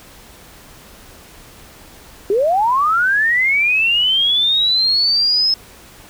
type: linear sweep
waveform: sine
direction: up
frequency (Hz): 376.3 to 5210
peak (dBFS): -12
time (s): 2.3-5.54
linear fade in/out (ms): 2
effects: pink hiss -42 dBFS RMS until 6.09 s